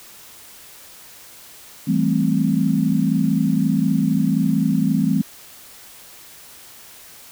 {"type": "chord", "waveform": "sine", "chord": "A minor seventh", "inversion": "second", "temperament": "equal", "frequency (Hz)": [164.81, 196, 220, 261.6], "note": ["E3", "G3", "A3", "C4"], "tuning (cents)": [0, 0, 0, 0], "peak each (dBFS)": -21, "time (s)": [1.87, 5.22], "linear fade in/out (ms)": 10, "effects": ["white hiss -43 dBFS RMS until 7.31 s"]}